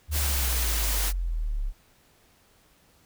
sine exponential sweep, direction down, 76.6 to 33.24 Hz, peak -25 dBFS, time 0.08-1.73 s, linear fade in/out 50 ms
white noise, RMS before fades -29 dBFS, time 0.11-1.13 s, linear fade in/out 50 ms
effects pink hiss -61 dBFS RMS until 3.05 s

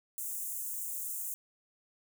white high-pass noise, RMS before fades -38 dBFS, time 0.18-1.34 s, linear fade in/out 0 ms, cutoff 6900 Hz, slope 48 dB/octave, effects none

